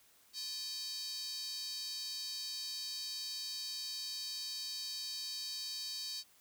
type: tone with high-pass filter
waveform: square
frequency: 349.2 Hz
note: F4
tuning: in tune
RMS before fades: -42 dBFS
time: 0.33-6.24 s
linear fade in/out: 50 ms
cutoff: 4500 Hz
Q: 5.7
effects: white hiss -66 dBFS RMS until 6.4 s